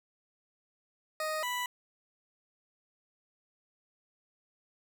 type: tone pair in turn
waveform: 20% pulse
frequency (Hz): 622.3 / 987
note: D#5 / B5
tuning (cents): 0 / -1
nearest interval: minor sixth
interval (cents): 799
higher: second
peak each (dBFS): -27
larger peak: neither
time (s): 1.2-1.43 / 1.43-1.66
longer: neither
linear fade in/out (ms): 2
effects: none

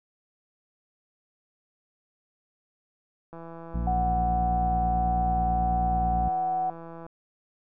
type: click train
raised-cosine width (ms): 1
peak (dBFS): -29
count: 621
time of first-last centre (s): 3.33-7.065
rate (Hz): 166
type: harmonic tone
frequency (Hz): 58.4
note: A#1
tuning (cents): +4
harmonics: 1 / 2 / 3 / 4 / 5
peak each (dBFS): -27 / -36 / -33 / -39 / -49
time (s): 3.74-6.29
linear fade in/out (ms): 5
type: tone with pitch glide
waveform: sine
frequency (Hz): 740 to 746.4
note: F#5 to F#5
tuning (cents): 0 to +15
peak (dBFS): -24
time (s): 3.87-6.7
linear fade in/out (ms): 2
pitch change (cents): +15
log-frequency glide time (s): 4.2-5.39
effects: none

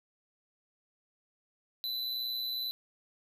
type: tone with amplitude modulation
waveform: square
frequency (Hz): 4004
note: B7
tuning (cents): +23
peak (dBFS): -31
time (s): 1.84-2.71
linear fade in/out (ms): 0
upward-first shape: sine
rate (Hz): 122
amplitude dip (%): 55
effects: none

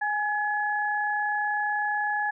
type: tone pair together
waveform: sine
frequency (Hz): 832 / 1700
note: G#5 / G#6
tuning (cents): +3 / +40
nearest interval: octave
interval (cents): 1237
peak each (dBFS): -27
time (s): 0.01-2.31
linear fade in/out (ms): 10
effects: none

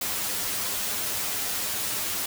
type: noise with comb filter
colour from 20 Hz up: white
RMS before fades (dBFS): -29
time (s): 0.01-2.26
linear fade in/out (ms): 5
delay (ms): 9.8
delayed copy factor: +1
effects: none

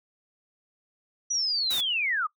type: linear sweep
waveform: sine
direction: down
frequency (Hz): 5920 to 1174.7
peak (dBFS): -24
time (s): 1.3-2.27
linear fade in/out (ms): 10
type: noise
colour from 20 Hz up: white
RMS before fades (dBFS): -34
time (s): 1.7-1.81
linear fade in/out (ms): 10
effects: noise-tail reverb RT60 0.1 s tail -21 dB re dry

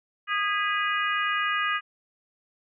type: harmonic tone with a mistuned harmonic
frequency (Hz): 411.7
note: G#4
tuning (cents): -15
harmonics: 3 / 4 / 5 / 6 / 7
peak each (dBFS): -27 / -29 / -31 / -33 / -34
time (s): 0.27-1.81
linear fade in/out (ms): 50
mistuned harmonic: 5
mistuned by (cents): -64
effects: none

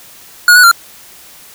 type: tone with pitch steps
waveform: square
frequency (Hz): 1444 / 1476 / 1382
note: F#6 / F#6 / F6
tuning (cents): -43 / -5 / -19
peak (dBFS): -3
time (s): 0.48-0.714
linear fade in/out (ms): 2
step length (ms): 78
effects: white hiss -38 dBFS RMS until 1.54 s

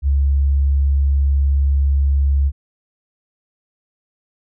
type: tone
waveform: sine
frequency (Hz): 69.5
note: C#2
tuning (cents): +5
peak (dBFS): -12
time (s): 0.02-2.52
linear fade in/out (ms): 50
effects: none

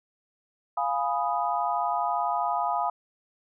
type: chord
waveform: sine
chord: F half-diminished seventh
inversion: none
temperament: equal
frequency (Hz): 698.5 / 830.6 / 987.8 / 1244.5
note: F5 / Ab5 / Cb6 / Eb6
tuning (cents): 0 / 0 / 0 / 0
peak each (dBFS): -29 / -29 / -30 / -31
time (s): 0.77-2.9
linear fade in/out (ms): 5
effects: none

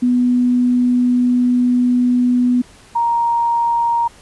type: tone pair in turn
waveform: sine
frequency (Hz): 246.9 / 936.2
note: B3 / A#5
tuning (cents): 0 / +7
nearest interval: octave + major seventh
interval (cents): 2307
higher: second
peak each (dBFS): -11 / -13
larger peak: first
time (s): 0.02-2.62 / 2.95-4.08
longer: first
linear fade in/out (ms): 10
effects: pink hiss -45 dBFS RMS until 4.21 s + resampled to 24000 Hz

